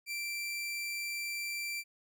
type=tone; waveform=sawtooth; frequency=2349 Hz; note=D7; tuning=in tune; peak=-32 dBFS; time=0.06-1.84 s; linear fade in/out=50 ms; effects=none